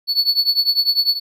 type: tone with tremolo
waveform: triangle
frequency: 4435 Hz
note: C#8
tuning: in tune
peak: -9 dBFS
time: 0.07-1.2 s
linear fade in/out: 50 ms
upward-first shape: triangle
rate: 10 Hz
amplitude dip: 95%
effects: none